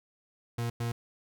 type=tone bursts at uneven times; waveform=40% pulse; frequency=117.8 Hz; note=A#2; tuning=19 cents sharp; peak=-29 dBFS; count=2; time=0.58-0.7 / 0.8-0.92 s; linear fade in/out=5 ms; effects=none

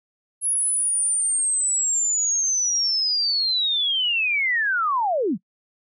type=linear sweep; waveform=sine; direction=down; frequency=10630 to 146.83 Hz; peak=-19 dBFS; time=0.41-5.38 s; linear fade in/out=50 ms; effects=noise-tail reverb RT60 0.1 s tail -26 dB re dry

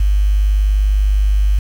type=tone with quantisation; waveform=sine; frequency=50.3 Hz; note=G1; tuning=45 cents sharp; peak=-10 dBFS; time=0-1.59 s; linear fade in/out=5 ms; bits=6; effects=none

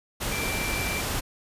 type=tone in noise; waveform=sine; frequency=2349 Hz; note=D7; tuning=in tune; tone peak=-31 dBFS; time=0.31-1.02 s; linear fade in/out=20 ms; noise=pink; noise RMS=-29 dBFS; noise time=0.2-1.21 s; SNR=-5 dB; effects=resampled to 32000 Hz

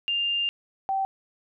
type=tone pair in turn; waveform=sine; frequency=2800 / 774.9 Hz; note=F7 / G5; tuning=+4 / -20 cents; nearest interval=octave + minor seventh; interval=2224 cents; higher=first; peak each=-23 dBFS; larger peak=neither; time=0.08-0.49 / 0.89-1.05 s; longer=first; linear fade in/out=0 ms; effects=none

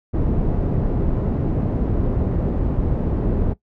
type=low-pass noise; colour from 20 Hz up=pink; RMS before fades=-20 dBFS; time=0.13-3.54 s; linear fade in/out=20 ms; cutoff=380 Hz; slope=12 dB/octave; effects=noise-tail reverb RT60 0.1 s tail -17 dB re dry

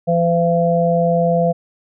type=harmonic tone; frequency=170 Hz; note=F3; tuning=46 cents flat; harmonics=1 / 3 / 4; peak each=-17 / -17 / -17 dBFS; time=0.07-1.53 s; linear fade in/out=20 ms; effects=none

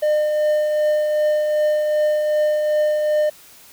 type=tone with tremolo; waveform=triangle; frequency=605 Hz; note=D#5; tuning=49 cents flat; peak=-12 dBFS; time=0.02-3.3 s; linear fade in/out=10 ms; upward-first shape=triangle; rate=2.6 Hz; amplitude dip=35%; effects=white hiss -46 dBFS RMS until 3.72 s

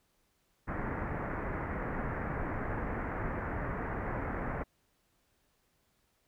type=low-pass noise; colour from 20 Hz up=pink; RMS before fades=-36 dBFS; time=0.67-4.64 s; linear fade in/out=20 ms; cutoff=2000 Hz; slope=48 dB/octave; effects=pink hiss -74 dBFS RMS until 6.27 s

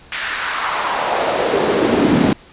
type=noise with high-pass filter sweep; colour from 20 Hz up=brown; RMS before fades=-17 dBFS; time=0.12-2.33 s; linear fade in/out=2 ms; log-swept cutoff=2000 to 200 Hz; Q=2; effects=pink hiss -44 dBFS RMS until 2.52 s + resampled to 8000 Hz

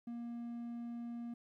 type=tone; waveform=triangle; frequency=236.1 Hz; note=A#3; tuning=22 cents sharp; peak=-39 dBFS; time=0.07-1.34 s; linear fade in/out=5 ms; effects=13-bit

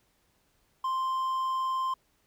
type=tone with hard clipping; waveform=triangle; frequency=1046.5 Hz; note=C6; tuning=in tune; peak=-28 dBFS; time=0.84-1.94 s; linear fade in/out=5 ms; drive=6 dB; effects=pink hiss -70 dBFS RMS until 2.26 s

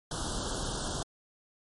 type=band-stop noise; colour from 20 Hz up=pink; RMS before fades=-34 dBFS; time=0.11-1.03 s; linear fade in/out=5 ms; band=1600 to 3000 Hz; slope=96 dB/octave; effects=MP3 48 kbps

